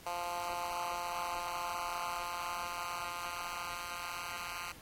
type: tone with high-pass filter sweep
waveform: 10% pulse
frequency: 174.61 Hz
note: F3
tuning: in tune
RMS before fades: -40 dBFS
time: 0.06-4.72 s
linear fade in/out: 5 ms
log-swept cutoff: 760 to 1500 Hz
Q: 1.9
effects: pink hiss -55 dBFS RMS until 4.81 s + AAC 48 kbps